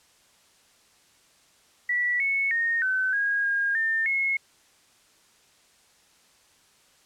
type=tone with pitch steps; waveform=sine; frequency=1952 / 2204 / 1848 / 1523 / 1637 / 1623 / 1800 / 2173 Hz; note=B6 / C#7 / A#6 / F#6 / G#6 / G#6 / A6 / C#7; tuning=-21 / -11 / -16 / +50 / -25 / -40 / +39 / -35 cents; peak=-22 dBFS; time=1.89-4.37 s; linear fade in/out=5 ms; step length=310 ms; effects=white hiss -60 dBFS RMS until 7.05 s + low-pass 9000 Hz 12 dB/octave